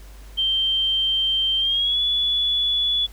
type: tone with pitch glide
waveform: sine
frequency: 3140 to 3424 Hz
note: G7 to A7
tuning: +2 to -48 cents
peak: -18 dBFS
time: 0.37-3.07 s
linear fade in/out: 20 ms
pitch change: +150 cents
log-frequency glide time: 1.58-2.01 s
effects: added 50 Hz sine -39 dBFS peak until 3.12 s + pink hiss -50 dBFS RMS until 3.12 s